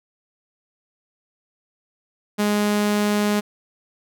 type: tone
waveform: sawtooth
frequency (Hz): 207.7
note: G#3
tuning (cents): 0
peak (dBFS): -14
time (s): 2.38-3.41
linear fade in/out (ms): 20
effects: none